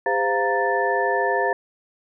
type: tone cluster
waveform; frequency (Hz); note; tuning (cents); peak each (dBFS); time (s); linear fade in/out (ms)
sine; 402.1 / 515 / 697 / 929 / 1762; G4 / C5 / F5 / A#5 / A6; +44 / -28 / -4 / -6 / +2; -25; 0.06-1.53; 2
effects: none